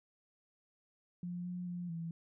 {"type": "tone with pitch steps", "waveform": "sine", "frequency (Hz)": [176.4, 178.7, 176.1, 166.1], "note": ["F3", "F3", "F3", "E3"], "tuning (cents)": [18, 40, 15, 13], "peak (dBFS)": -38, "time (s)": [1.23, 2.11], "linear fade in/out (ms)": 2, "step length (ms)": 220, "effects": []}